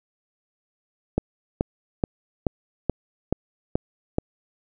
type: click train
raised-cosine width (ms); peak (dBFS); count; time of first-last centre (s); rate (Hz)
2; -7; 8; 1.18-4.184; 2.33
effects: none